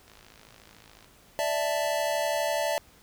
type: click train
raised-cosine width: 0.2 ms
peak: -34 dBFS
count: 53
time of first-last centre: 0.08-1.045 s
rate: 53.9 Hz
type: chord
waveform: square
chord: D suspended second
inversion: none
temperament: equal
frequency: 587.3 / 659.3 / 880 Hz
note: D5 / E5 / A5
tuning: 0 / 0 / 0 cents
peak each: -30 / -30 / -33 dBFS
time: 1.39-2.78 s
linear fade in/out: 0 ms
effects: pink hiss -57 dBFS RMS until 3.02 s